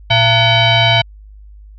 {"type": "tone with frequency modulation", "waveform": "sine", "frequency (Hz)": 1473, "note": "F#6", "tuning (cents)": -8, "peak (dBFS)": -8, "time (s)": [0.1, 1.02], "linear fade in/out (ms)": 10, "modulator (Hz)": 795, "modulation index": 2.8, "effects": ["added 51 Hz sine -35 dBFS peak until 1.78 s"]}